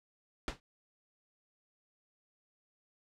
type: noise with exponential decay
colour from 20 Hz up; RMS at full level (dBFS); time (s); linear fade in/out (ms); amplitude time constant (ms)
pink; -33; 0.48-0.6; 0; 26
effects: low-pass 5000 Hz 12 dB/octave